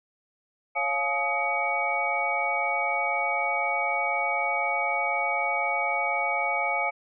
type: tone cluster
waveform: sine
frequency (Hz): 553 / 699 / 851 / 1255 / 2252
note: C#5 / F5 / G#5 / D#6 / C#7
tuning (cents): -4 / +1 / +42 / +15 / +27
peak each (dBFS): -34 / -30 / -30 / -34 / -27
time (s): 0.75-6.91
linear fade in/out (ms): 20
effects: none